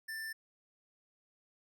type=tone; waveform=square; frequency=1775 Hz; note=A6; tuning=15 cents sharp; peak=-40 dBFS; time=0.08-0.33 s; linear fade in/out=10 ms; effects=none